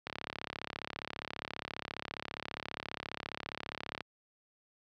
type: click train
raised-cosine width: 0.3 ms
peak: -21 dBFS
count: 138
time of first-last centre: 0.07-4.007 s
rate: 34.8 Hz
effects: high-pass 80 Hz 12 dB/octave